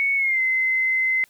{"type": "tone with pitch glide", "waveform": "sine", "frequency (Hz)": [2217, 2057], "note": ["C#7", "C7"], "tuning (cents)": [0, -30], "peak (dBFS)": -18, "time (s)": [0, 1.24], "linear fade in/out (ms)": 0, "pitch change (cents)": -130, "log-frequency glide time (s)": [0.16, 0.41], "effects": ["white hiss -58 dBFS RMS until 1.29 s"]}